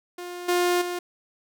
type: tone with level steps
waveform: sawtooth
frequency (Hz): 354.3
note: F4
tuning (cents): +25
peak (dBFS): -30 / -16 / -24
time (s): 0.18-0.99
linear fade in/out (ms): 5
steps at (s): 0.48 / 0.81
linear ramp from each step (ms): 10
effects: none